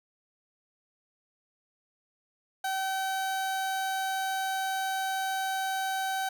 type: tone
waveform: 30% pulse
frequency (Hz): 767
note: G5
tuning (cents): -38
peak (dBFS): -26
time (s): 2.64-6.29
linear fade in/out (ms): 5
effects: none